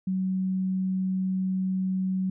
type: tone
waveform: sine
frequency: 187.8 Hz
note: F#3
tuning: 26 cents sharp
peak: -24 dBFS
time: 0.07-2.3 s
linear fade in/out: 5 ms
effects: none